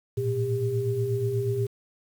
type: tone cluster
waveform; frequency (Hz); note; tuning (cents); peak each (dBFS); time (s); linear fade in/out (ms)
sine; 110.5 / 118.8 / 400; A2 / A#2 / G4; +8 / +33 / +35; -32 / -27 / -27; 0.17-1.67; 10
effects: 8-bit